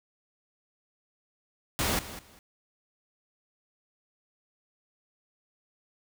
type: noise with echo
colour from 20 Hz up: pink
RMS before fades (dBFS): -28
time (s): 1.79-1.99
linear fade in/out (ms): 0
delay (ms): 200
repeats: 2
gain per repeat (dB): -14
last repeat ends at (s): 2.39
effects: none